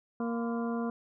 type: harmonic tone with a mistuned harmonic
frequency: 233.1 Hz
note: A#3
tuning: in tune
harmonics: 1 / 2 / 3 / 4 / 5 / 6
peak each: -31 / -37 / -41 / -43 / -45 / -47 dBFS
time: 0.2-0.9 s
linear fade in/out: 2 ms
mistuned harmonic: 4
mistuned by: +150 cents
effects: none